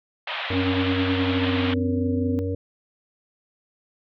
white band-pass noise, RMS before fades -30 dBFS, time 0.27-1.74 s, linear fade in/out 5 ms, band 560 to 3600 Hz, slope 48 dB/octave
harmonic tone, 93.9 Hz, F#2, 26 cents sharp, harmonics 1 / 3 / 5 / 6, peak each -26 / -30 / -29 / -39 dBFS, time 0.5-2.55 s, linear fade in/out 5 ms
sine tone with pitch glide, 272.2 to 256.9 Hz, C#4 to C4, -31 to -32 cents, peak -23 dBFS, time 0.53-2.39 s, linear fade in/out 0 ms, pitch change -101 cents, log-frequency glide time 1.15-1.8 s
effects none

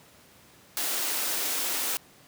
white high-pass noise, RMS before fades -29 dBFS, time 0.77-1.97 s, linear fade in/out 0 ms, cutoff 240 Hz, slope 48 dB/octave, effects pink hiss -55 dBFS RMS until 2.27 s + high-pass 100 Hz 12 dB/octave

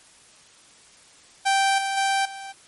sawtooth tone with level steps, 782 Hz, G5, 4 cents flat, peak -14 / -20 / -16 / -31 dBFS, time 1.45-2.53 s, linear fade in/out 20 ms, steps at 1.78 / 1.97 / 2.25 s, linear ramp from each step 5 ms, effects white hiss -52 dBFS RMS until 2.67 s + MP3 48 kbps

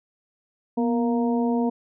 harmonic tone with a mistuned harmonic, 233.1 Hz, A#3, in tune, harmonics 1 / 2 / 3 / 4, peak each -21 / -27 / -31 / -33 dBFS, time 0.77-1.7 s, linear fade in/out 10 ms, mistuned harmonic 1, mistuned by +60 cents, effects none

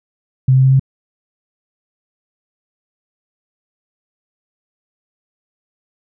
sine tone with pitch steps, 130.4 / 131.53 / 132.68 / 133.83 Hz, C3 / C3 / C3 / C3, -5 / +9 / +25 / +39 cents, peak -7 dBFS, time 0.48-0.796 s, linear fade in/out 5 ms, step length 79 ms, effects none

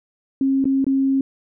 sine tone with dropouts, 270 Hz, C#4, 45 cents flat, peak -15 dBFS, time 0.41-1.21 s, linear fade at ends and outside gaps 2 ms, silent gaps 0.643-0.654 / 0.844-0.866 s, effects none

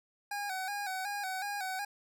25% pulse tone with vibrato, 784 Hz, G5, in tune, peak -31 dBFS, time 0.31-1.85 s, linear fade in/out 5 ms, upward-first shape square, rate 2.7 Hz, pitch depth 69 cents each way, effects none

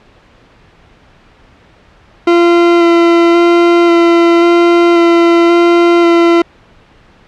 40% pulse tone with vibrato, 341.7 Hz, F4, 38 cents flat, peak -4 dBFS, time 2.27-6.42 s, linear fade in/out 5 ms, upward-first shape square, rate 0.93 Hz, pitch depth 10 cents each way, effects pink hiss -44 dBFS RMS until 7.27 s + low-pass 3000 Hz 12 dB/octave

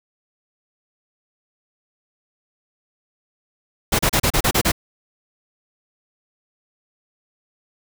pink noise bursts, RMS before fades -17 dBFS, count 8, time 3.92-4.719 s, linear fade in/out 10 ms, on 71 ms, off 33 ms, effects none

